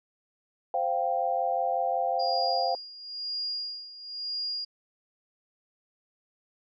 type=chord; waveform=sine; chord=C suspended fourth; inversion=none; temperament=equal; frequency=523.3 / 698.5 / 784 Hz; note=C5 / F5 / G5; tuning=0 / 0 / 0 cents; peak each=-31 / -28 / -29 dBFS; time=0.74-2.75 s; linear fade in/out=2 ms
type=tone with tremolo; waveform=sine; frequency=4839 Hz; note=D#8; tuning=49 cents flat; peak=-29 dBFS; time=2.19-4.65 s; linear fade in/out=10 ms; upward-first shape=sine; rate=1 Hz; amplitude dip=80%
effects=none